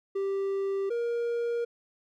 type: tone pair in turn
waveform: triangle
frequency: 392 / 471.4 Hz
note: G4 / A#4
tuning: 0 / +19 cents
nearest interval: minor third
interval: 319 cents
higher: second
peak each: -25 dBFS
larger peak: neither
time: 0.15-0.9 / 0.9-1.65 s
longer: neither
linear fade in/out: 10 ms
effects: none